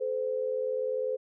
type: tone pair together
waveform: sine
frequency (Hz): 433.7 / 514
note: A4 / C5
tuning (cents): -25 / -31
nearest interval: minor third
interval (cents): 294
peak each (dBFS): -33 / -29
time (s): 0-1.17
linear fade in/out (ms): 20
effects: none